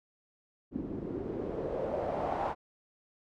white noise with low-pass filter sweep, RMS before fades -35 dBFS, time 0.71-2.55 s, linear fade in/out 50 ms, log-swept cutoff 260 to 860 Hz, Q 3.2, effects none

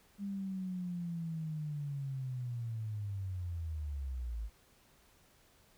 sine linear sweep, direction down, 202.3 to 51.91 Hz, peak -36 dBFS, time 0.18-4.5 s, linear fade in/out 50 ms, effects pink hiss -66 dBFS RMS until 5.77 s

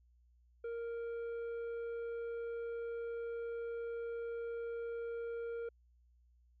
sine tone with tanh clipping, 465.7 Hz, A#4, 2 cents flat, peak -40 dBFS, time 0.64-5.69 s, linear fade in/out 5 ms, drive 7 dB, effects added 60 Hz sine -65 dBFS peak until 6.6 s

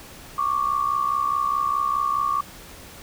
sine tone pair together, 1109.9 / 1174.7 Hz, C#6 / D6, +2 / 0 cents, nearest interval minor second, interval 98 cents, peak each -23 dBFS, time 0.38-2.41 s, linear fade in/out 5 ms, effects pink hiss -43 dBFS RMS until 3.02 s

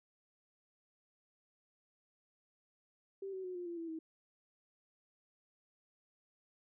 sine tone with pitch steps, 390 / 377.6 / 365.6 / 353.9 / 342.7 / 331.8 / 321.2 Hz, G4 / F#4 / F#4 / F4 / F4 / E4 / E4, -9 / +35 / -21 / +23 / -33 / +11 / -45 cents, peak -40 dBFS, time 3.22-3.99 s, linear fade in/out 5 ms, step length 110 ms, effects none

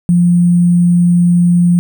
sine tone with sample-and-hold, 174.61 Hz, F3, in tune, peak -6 dBFS, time 0.09-1.79 s, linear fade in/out 0 ms, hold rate 8820 Hz, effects none

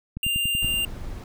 click train, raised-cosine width 5 ms, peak -19 dBFS, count 7, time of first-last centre 0.17-0.741 s, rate 10.5 Hz
square tone, 2794 Hz, F7, in tune, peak -23 dBFS, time 0.23-0.85 s, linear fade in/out 2 ms
brown noise, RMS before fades -34 dBFS, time 0.62-1.24 s, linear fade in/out 2 ms
effects none

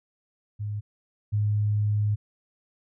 sine tone pair in turn, 104.3 / 104.69 Hz, G#2 / G#2, +8 / +14 cents, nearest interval unison, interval 6 cents, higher second, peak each -28 / -21 dBFS, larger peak second, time 0.59-0.81 / 1.32-2.16 s, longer second, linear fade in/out 20 ms, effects none

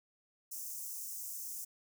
white high-pass noise, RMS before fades -43 dBFS, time 0.51-1.65 s, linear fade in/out 10 ms, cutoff 5700 Hz, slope 48 dB/octave, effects none

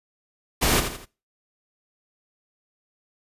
pink noise with echo, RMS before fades -20 dBFS, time 0.61-0.81 s, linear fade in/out 20 ms, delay 83 ms, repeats 3, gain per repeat -8 dB, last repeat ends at 1.059 s, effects noise-tail reverb RT60 0.3 s tail -20 dB re dry + resampled to 32000 Hz

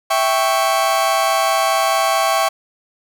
40% pulse chord, C# diminished, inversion first, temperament equal, 659.3 / 784 / 1108.7 Hz, E5 / G5 / C#6, 0 / 0 / 0 cents, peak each -18 dBFS, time 0.1-2.49 s, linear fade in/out 10 ms, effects none

